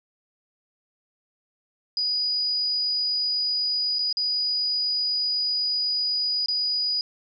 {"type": "tone with dropouts", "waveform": "sine", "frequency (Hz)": 4926, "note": "D#8", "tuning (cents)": -18, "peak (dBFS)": -22, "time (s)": [1.97, 7.01], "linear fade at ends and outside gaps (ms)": 1, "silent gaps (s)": [[3.986, 3.991], [4.127, 4.17], [6.46, 6.484]], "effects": []}